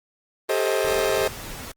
40% pulse chord, A half-diminished seventh, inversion third, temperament just, 396 / 440 / 528 / 633.6 Hz, G4 / A4 / C5 / Eb5, +18 / 0 / +16 / +31 cents, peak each -25 dBFS, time 0.49-1.28 s, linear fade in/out 5 ms
pink noise, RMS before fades -36 dBFS, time 0.84-1.72 s, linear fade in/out 5 ms
effects Opus 24 kbps

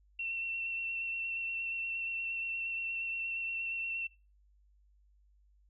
sine tone with vibrato, 2707 Hz, E7, 45 cents sharp, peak -34 dBFS, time 0.19-4.07 s, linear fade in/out 5 ms, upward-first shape square, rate 8.5 Hz, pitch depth 12 cents each way, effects noise-tail reverb RT60 0.3 s tail -21 dB re dry + added 50 Hz sine -63 dBFS peak until 5.69 s

